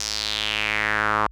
sawtooth tone with band-pass filter sweep, 106.5 Hz, G#2, 44 cents sharp, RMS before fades -24 dBFS, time 0-1.27 s, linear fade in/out 5 ms, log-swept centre 5800 to 1100 Hz, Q 3.5, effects added 53 Hz sine -42 dBFS peak until 1.31 s

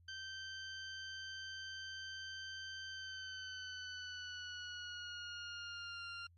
20% pulse tone with pitch glide, 1555 to 1393.4 Hz, G6 to F6, -14 to -4 cents, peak -40 dBFS, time 0.08-6.27 s, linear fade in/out 5 ms, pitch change -190 cents, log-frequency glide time 2.88-6.04 s, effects added 86 Hz sine -63 dBFS peak until 6.37 s + MP3 32 kbps

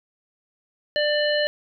harmonic tone, 594 Hz, D5, 20 cents sharp, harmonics 1 / 3 / 5 / 7, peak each -21 / -26 / -28 / -29 dBFS, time 0.96-1.47 s, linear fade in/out 0 ms, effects none

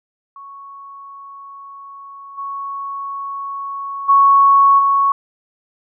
sine tone with level steps, 1108.7 Hz, C#6, in tune, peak -33 / -23 / -7 / -11 dBFS, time 0.36-5.12 s, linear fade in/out 2 ms, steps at 2.37 / 4.08 / 4.78 s, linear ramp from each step 20 ms, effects none

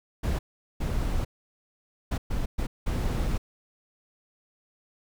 brown noise bursts at uneven times, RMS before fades -27 dBFS, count 6, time 0.23-0.39 / 0.8-1.25 / 2.11-2.18 / 2.3-2.46 / 2.58-2.67 / 2.86-3.38 s, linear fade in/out 10 ms, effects none

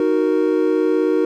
triangle chord, D# minor, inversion none, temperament equal, 311.1 / 370 / 466.2 Hz, D#4 / F#4 / A#4, 0 / 0 / 0 cents, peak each -17 dBFS, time 0-1.25 s, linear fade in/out 2 ms, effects none

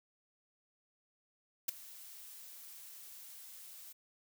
blue noise with ADSR envelope, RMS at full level -30 dBFS, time 1.68-3.93 s, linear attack 10 ms, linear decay 7 ms, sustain -22 dB, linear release 11 ms, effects none

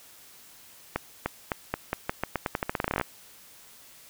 accelerating click train, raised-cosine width 0.5 ms, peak -11 dBFS, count 22, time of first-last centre 0.96-3.013 s, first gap 300 ms, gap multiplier 0.86, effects white hiss -52 dBFS RMS until 4.09 s

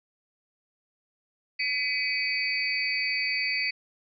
sine tone cluster, 2017 / 2274 / 2525 / 4550 Hz, B6 / C#7 / D#7 / C#8, +36 / +44 / +25 / +44 cents, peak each -31 dBFS, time 1.59-3.71 s, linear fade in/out 10 ms, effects none

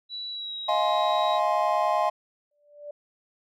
sine tone with pitch glide, 3935 to 3834 Hz, B7 to A#7, -7 to +48 cents, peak -32 dBFS, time 0.09-1.4 s, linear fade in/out 50 ms, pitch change -45 cents, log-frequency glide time 0.29-0.56 s
triangle chord, F minor seventh, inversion third, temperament just, 628.6 / 698.5 / 838.1 / 1047.7 Hz, Eb5 / F5 / Ab5 / C6, +18 / 0 / +16 / +2 cents, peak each -25 dBFS, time 0.68-2.1 s, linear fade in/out 10 ms
sine tone with exponential growth, 586 Hz, D5, 4 cents flat, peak -33 dBFS, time 2.51-2.91 s, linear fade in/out 5 ms, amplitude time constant 85 ms
effects none

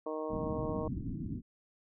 harmonic tone, 155.56 Hz, D#3, in tune, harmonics 2 / 3 / 4 / 5 / 6 / 7, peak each -41 / -38 / -40 / -50 / -46 / -45 dBFS, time 0.06-0.88 s, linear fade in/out 5 ms
white low-pass noise, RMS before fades -38 dBFS, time 0.29-1.42 s, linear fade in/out 50 ms, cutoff 290 Hz, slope 48 dB/octave
effects none

